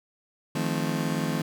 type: chord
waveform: 35% pulse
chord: F dominant seventh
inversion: third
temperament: just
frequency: 157.15 / 174.61 / 218.3 / 261.9 Hz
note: Eb3 / F3 / A3 / C4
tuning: +18 / 0 / -13 / +2 cents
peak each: -28 / -31 / -30 / -30 dBFS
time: 0.55-1.42 s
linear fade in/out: 5 ms
effects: none